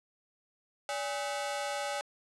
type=ring-modulated tone; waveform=sawtooth; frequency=698.5 Hz; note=F5; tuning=in tune; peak=-26 dBFS; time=0.89-2.01 s; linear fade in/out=0 ms; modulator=123 Hz; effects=resampled to 24000 Hz + 9-bit